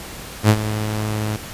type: tone with ADSR envelope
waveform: sawtooth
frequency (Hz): 107.2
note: A2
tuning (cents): -45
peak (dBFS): -4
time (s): 0.43-1.37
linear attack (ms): 62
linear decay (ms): 66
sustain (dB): -13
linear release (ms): 14
effects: pink hiss -34 dBFS RMS until 1.53 s + resampled to 32000 Hz